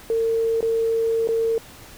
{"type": "tone with dropouts", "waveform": "sine", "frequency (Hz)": 454, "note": "A#4", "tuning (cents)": -46, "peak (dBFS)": -18, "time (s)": [0.1, 1.58], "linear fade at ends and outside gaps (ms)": 1, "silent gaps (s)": [[0.607, 0.627], [1.274, 1.288]], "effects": ["pink hiss -44 dBFS RMS until 1.97 s"]}